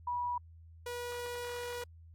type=tone pair in turn; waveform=sine / sawtooth; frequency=973 / 484.3 Hz; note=B5 / B4; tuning=-26 / -34 cents; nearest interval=octave; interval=1208 cents; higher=first; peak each=-32 / -34 dBFS; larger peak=first; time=0.07-0.38 / 0.86-1.84 s; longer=second; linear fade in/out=5 ms; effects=added 82 Hz sine -52 dBFS peak until 2.14 s + AAC 64 kbps